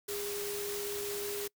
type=tone in noise; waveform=sine; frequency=408 Hz; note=G#4; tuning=31 cents flat; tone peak=-37 dBFS; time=0.08-1.48 s; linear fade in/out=10 ms; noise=white; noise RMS=-40 dBFS; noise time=0.08-1.48 s; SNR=0 dB; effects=noise-tail reverb RT60 0.1 s tail -25 dB re dry